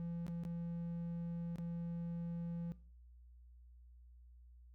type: tone with dropouts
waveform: triangle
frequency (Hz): 170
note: F3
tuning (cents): -46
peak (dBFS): -38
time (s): 0-2.72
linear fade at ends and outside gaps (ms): 0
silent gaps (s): 0.266-0.281 / 0.436-0.451 / 1.558-1.584
effects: noise-tail reverb RT60 0.4 s tail -17 dB re dry + added 60 Hz sine -57 dBFS peak until 4.74 s